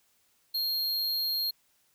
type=tone; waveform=square; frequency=4234 Hz; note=C8; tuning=20 cents sharp; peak=-28 dBFS; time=0.54-1.51 s; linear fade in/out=10 ms; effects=white hiss -69 dBFS RMS until 1.94 s